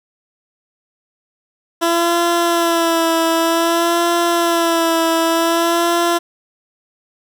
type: tone with vibrato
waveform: 15% pulse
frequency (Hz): 335.6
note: E4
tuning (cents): +31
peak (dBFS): -7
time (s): 1.81-6.19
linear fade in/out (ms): 20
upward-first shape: sine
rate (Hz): 0.53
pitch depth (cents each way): 36
effects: none